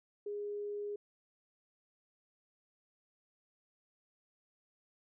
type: tone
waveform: sine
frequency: 411.9 Hz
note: G#4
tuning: 14 cents flat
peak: -37 dBFS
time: 0.26-0.96 s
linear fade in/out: 5 ms
effects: none